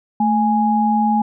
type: tone pair together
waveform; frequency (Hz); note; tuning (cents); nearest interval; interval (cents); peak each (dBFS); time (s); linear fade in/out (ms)
sine; 220 / 830.6; A3 / G#5; 0 / 0; octave + major seventh; 2300; -16 / -16; 0.2-1.22; 5
effects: none